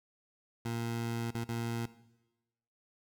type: tone with dropouts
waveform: 20% pulse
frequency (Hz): 116.54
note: A#2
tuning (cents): 0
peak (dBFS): -29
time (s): 0.65-1.86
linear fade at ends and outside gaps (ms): 5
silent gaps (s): 1.307-1.346 / 1.442-1.488
effects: noise-tail reverb RT60 1.0 s tail -17 dB re dry